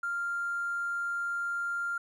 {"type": "tone with hard clipping", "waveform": "triangle", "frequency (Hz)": 1394, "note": "F6", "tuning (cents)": -4, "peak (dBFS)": -30, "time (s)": [0.03, 1.98], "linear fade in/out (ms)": 5, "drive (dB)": 3, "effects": []}